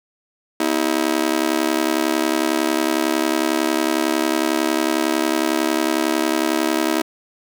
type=tone with amplitude modulation; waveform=sawtooth; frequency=320.8 Hz; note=E4; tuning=47 cents flat; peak=-9 dBFS; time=0.6-7.02 s; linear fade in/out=5 ms; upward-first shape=sine; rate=71 Hz; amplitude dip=100%; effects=none